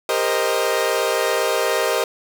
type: chord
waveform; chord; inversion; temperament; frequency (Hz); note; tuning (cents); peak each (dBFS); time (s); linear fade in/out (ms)
sawtooth; C minor seventh; second; equal with one note detuned; 398.4 / 466.2 / 523.3 / 622.3; G4 / Bb4 / C5 / Eb5; +28 / 0 / 0 / 0; -21 / -19 / -20 / -19; 0.09-2.04; 2
effects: none